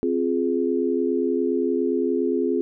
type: chord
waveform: sine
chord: F minor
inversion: second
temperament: just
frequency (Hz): 261.9 / 349.2 / 419.1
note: C4 / F4 / Ab4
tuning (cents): +2 / 0 / +16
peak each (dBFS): -24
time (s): 0.03-2.61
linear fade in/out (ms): 0
effects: none